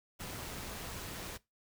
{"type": "noise with amplitude modulation", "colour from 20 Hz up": "pink", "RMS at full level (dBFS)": -42, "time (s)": [0.19, 1.38], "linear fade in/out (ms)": 20, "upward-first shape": "sine", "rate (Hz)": 178, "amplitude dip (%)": 30, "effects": ["noise-tail reverb RT60 0.2 s tail -20 dB re dry"]}